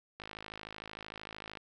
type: click train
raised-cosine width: 0.3 ms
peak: -27 dBFS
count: 74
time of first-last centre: 0.2-1.572 s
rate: 53.2 Hz
effects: none